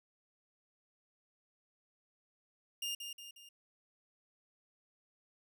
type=tone with echo; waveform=sawtooth; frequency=2818 Hz; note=F7; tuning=15 cents sharp; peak=-33 dBFS; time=2.82-2.95 s; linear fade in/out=5 ms; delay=180 ms; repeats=3; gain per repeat=-6 dB; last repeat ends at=3.49 s; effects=none